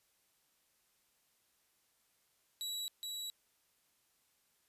sawtooth tone with echo, 3906 Hz, B7, 20 cents flat, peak -35 dBFS, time 2.61-2.88 s, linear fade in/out 0 ms, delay 420 ms, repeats 1, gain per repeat -2 dB, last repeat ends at 3.3 s, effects white hiss -75 dBFS RMS until 4.68 s + resampled to 32000 Hz

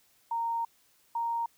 sine tone pair in turn, 925 / 930 Hz, A#5 / A#5, -14 / -4 cents, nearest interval unison, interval 10 cents, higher second, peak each -28 dBFS, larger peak neither, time 0.31-0.65 / 1.15-1.46 s, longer first, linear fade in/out 5 ms, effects white hiss -66 dBFS RMS until 1.57 s

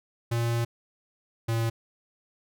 square tone pair in turn, 117.2 / 114.39 Hz, A#2 / A#2, +10 / -32 cents, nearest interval unison, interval 42 cents, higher first, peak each -25 dBFS, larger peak neither, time 0.31-0.65 / 1.48-1.7 s, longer first, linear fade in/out 10 ms, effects none

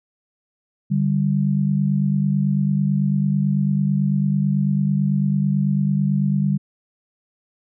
sine tone pair together, 146.5 / 195.55 Hz, D3 / G3, -4 / -4 cents, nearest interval perfect fourth, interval 500 cents, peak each -19 / -19 dBFS, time 0.9-6.58 s, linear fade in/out 20 ms, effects none

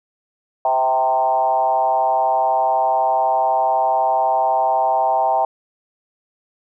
sine tone with frequency modulation, 784 Hz, G5, in tune, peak -14 dBFS, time 0.65-5.45 s, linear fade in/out 2 ms, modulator 132 Hz, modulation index 1.2, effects none

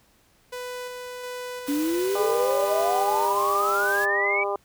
sawtooth tone with tremolo, 496.7 Hz, B4, 10 cents sharp, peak -28 dBFS, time 0.52-3.26 s, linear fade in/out 10 ms, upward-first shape square, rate 1.4 Hz, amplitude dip 25%
white noise, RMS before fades -37 dBFS, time 1.66-4.06 s, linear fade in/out 20 ms
sine exponential sweep, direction up, 279.9 to 2322 Hz, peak -22 dBFS, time 1.68-4.44 s, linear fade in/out 10 ms
harmonic tone, 200.8 Hz, G3, 42 cents sharp, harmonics 2 / 3 / 4 / 5 / 6, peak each -28 / -30 / -31 / -32 / -33 dBFS, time 2.15-4.56 s, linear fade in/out 2 ms
effects pink hiss -61 dBFS RMS until 4.64 s

